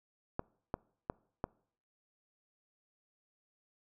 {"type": "clicks", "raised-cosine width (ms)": 1, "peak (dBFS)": -20, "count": 4, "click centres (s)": [0.394, 0.741, 1.099, 1.441], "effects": ["noise-tail reverb RT60 0.6 s tail -25 dB re dry"]}